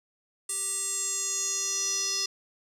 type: tone with band-pass filter sweep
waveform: square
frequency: 392 Hz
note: G4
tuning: in tune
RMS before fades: -30 dBFS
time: 0.49-2.26 s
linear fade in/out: 5 ms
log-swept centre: 8700 to 5300 Hz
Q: 7.2
effects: none

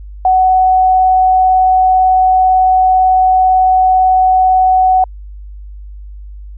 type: tone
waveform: sine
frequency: 747 Hz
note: F#5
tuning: 16 cents sharp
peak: -6 dBFS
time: 0.25-5.04 s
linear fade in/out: 2 ms
effects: added 50 Hz sine -27 dBFS peak until 6.57 s

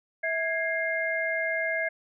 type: tone cluster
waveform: sine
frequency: 650 / 1650 / 2114 Hz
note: E5 / G#6 / C7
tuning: -24 / -12 / +17 cents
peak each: -30 dBFS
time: 0.23-1.89 s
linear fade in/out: 10 ms
effects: none

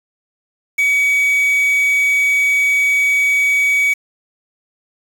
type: tone with quantisation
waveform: triangle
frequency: 2265 Hz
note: C#7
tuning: 37 cents sharp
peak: -10 dBFS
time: 0.78-3.94 s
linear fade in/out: 10 ms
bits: 5
effects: none

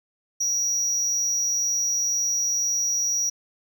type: tone with amplitude modulation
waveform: triangle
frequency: 5750 Hz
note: F8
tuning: 50 cents sharp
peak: -17 dBFS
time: 0.4-3.3 s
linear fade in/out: 10 ms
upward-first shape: sine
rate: 242 Hz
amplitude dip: 70%
effects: none

